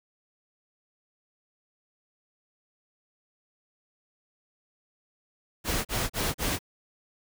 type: noise bursts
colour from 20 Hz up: pink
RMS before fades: -28 dBFS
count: 4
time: 5.64-6.591 s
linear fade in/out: 50 ms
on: 210 ms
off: 37 ms
effects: none